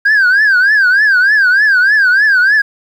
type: tone with vibrato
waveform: sine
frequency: 1592 Hz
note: G6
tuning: 26 cents sharp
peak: -4 dBFS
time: 0.05-2.62 s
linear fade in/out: 10 ms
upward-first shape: triangle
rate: 3.3 Hz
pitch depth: 190 cents each way
effects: tanh soft clip ceiling -5 dBFS + 7-bit